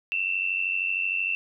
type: tone pair together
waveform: sine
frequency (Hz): 2637 / 2730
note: E7 / F7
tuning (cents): 0 / -40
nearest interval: minor second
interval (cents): 60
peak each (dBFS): -27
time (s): 0.12-1.35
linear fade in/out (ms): 0
effects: none